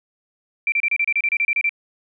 sine tone bursts, 2349 Hz, D7, in tune, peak -16 dBFS, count 13, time 0.67-1.693 s, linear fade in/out 2 ms, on 51 ms, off 30 ms, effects none

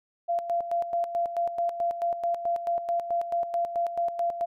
sine tone with tremolo, 687 Hz, F5, 29 cents flat, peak -23 dBFS, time 0.28-4.46 s, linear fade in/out 20 ms, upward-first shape square, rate 4.6 Hz, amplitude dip 65%, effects none

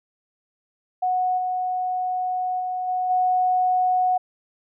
sine tone with level steps, 735 Hz, F#5, 12 cents flat, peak -19 / -22 / -24 / -21 / -17 dBFS, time 1.02-4.18 s, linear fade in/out 10 ms, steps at 1.37 / 2.59 / 2.87 / 3.09 s, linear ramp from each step 20 ms, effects none

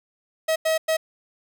45% pulse tone bursts at uneven times, 639 Hz, D#5, 46 cents sharp, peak -19 dBFS, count 3, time 0.48-0.56 / 0.65-0.78 / 0.88-0.97 s, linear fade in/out 10 ms, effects none

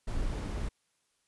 brown noise, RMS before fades -33 dBFS, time 0.07-0.69 s, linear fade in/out 10 ms, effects white hiss -75 dBFS RMS until 1.27 s + resampled to 24000 Hz

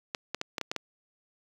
clicks, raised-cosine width 0.2 ms, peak -14 dBFS, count 7, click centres 0.148 / 0.346 / 0.414 / 0.582 / 0.613 / 0.715 / 0.763 s, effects high-pass 80 Hz 12 dB/octave + 7-bit

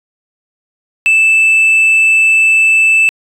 sine tone, 2637 Hz, E7, in tune, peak -3 dBFS, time 1.06-3.09 s, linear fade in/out 0 ms, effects tanh soft clip ceiling -5 dBFS

